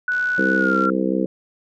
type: tone with pitch glide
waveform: sine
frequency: 1480 to 1372.9 Hz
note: F#6 to F6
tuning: 0 to -30 cents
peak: -18 dBFS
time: 0.08-0.9 s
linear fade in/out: 2 ms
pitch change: -130 cents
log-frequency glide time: 0.56-0.77 s
type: click train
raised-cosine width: 0.2 ms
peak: -22 dBFS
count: 49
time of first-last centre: 0.12-0.853 s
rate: 65.5 Hz
type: harmonic tone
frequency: 64.8 Hz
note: C2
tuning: 16 cents flat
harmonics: 3 / 4 / 5 / 6 / 7 / 8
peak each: -23 / -25 / -23 / -29 / -26 / -27 dBFS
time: 0.38-1.26 s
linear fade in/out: 5 ms
effects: none